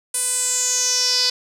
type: tone with band-pass filter sweep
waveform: sawtooth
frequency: 499.1 Hz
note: B4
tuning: 18 cents sharp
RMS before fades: -20 dBFS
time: 0.14-1.3 s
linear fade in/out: 5 ms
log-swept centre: 9500 to 4700 Hz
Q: 6.6
effects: none